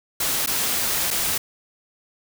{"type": "noise with dropouts", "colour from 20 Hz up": "white", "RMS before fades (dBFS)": -23, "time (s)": [0.2, 1.38], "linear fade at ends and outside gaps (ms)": 5, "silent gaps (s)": [[0.462, 0.472], [1.106, 1.11]], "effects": []}